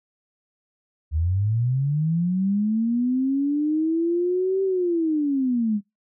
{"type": "linear two-way sweep", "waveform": "sine", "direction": "up then down", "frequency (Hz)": [73.42, 388.5, 201.6], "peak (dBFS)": -19, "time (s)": [1.11, 5.81], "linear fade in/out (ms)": 50, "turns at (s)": 4.63, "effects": ["noise-tail reverb RT60 0.2 s tail -24 dB re dry"]}